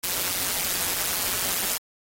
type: noise with amplitude modulation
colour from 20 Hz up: white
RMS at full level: -23 dBFS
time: 0.03-1.78 s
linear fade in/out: 10 ms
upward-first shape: sine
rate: 182 Hz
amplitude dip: 85%
effects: AAC 48 kbps